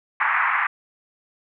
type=band-pass noise; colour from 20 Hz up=pink; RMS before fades=-21 dBFS; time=0.2-0.67 s; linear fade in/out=5 ms; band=910 to 2200 Hz; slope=48 dB/octave; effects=none